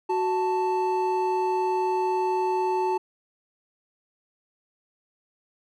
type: tone pair together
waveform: triangle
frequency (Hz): 370.8 / 882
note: F#4 / A5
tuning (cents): +4 / +4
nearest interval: octave + minor third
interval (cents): 1500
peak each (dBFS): -23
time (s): 0.09-2.98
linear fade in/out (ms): 10
effects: none